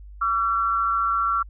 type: tone pair together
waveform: sine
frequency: 1144 / 1357.2 Hz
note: D6 / F6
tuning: -46 / -50 cents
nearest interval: minor third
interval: 296 cents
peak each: -24 / -21 dBFS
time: 0.21-1.43 s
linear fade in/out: 10 ms
effects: added 50 Hz sine -39 dBFS peak until 1.49 s